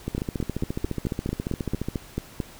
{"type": "two click trains", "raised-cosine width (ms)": 3, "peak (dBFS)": [-13, -14], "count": [11, 27], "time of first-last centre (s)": [[0.18, 2.402], [0.08, 1.886]], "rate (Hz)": [4.5, 14.4], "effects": ["pink hiss -47 dBFS RMS until 2.59 s"]}